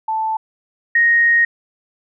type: tone pair in turn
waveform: sine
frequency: 880 / 1868.2 Hz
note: A5 / A#6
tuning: 0 / +3 cents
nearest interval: octave + minor second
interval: 1303 cents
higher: second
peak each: -17 / -10 dBFS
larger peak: second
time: 0.08-0.37 / 0.95-1.45 s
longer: second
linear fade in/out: 5 ms
effects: none